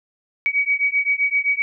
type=beating tone pair; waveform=sine; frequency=2260 / 2267.7 Hz; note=C#7 / C#7; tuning=+33 / +39 cents; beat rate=7.7 Hz; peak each=-20 dBFS; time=0.46-1.62 s; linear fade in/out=0 ms; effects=none